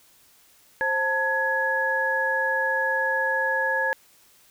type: tone cluster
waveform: sine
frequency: 528 / 893 / 1677 Hz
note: C5 / A5 / G#6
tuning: +16 / +25 / +16 cents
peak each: -28 / -28 / -23 dBFS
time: 0.81-3.93 s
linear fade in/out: 0 ms
effects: white hiss -57 dBFS RMS until 4.5 s